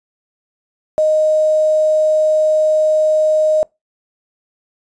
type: tone with quantisation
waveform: sine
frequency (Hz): 620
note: D#5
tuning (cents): -6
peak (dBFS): -10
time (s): 0.98-3.63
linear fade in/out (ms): 0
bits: 6
effects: noise-tail reverb RT60 0.2 s tail -25 dB re dry + resampled to 22050 Hz